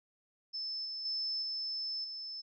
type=tone with level steps; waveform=sine; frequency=5260 Hz; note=E8; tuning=5 cents flat; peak=-36 / -38 / -33 / -35 / -40 dBFS; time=0.53-2.42 s; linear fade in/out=20 ms; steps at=0.85 / 1.05 / 1.42 / 2.04 s; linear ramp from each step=5 ms; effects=none